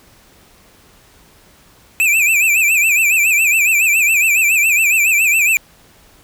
square tone with vibrato, 2500 Hz, D#7, 8 cents sharp, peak -11 dBFS, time 2-5.57 s, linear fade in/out 0 ms, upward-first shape sine, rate 7.2 Hz, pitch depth 130 cents each way, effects pink hiss -48 dBFS RMS until 6.23 s

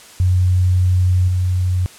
sine tone with level steps, 91.2 Hz, F#2, 24 cents flat, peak -11 / -14 dBFS, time 0.2-1.86 s, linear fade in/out 0 ms, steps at 1.28 s, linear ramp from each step 2 ms, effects white hiss -41 dBFS RMS until 1.98 s + low-pass 10000 Hz 12 dB/octave

